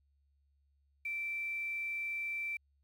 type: tone with quantisation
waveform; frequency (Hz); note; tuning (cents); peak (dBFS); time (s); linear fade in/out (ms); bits
sine; 2337; D7; -9; -35; 1.05-2.57; 5; 10
effects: added 70 Hz sine -70 dBFS peak until 2.83 s